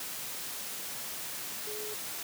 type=tone in noise; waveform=sine; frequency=424.5 Hz; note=G#4; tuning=38 cents sharp; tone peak=-40 dBFS; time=1.67-1.94 s; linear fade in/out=2 ms; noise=white; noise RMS=-39 dBFS; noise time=0-2.23 s; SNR=-4 dB; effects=high-pass 100 Hz 12 dB/octave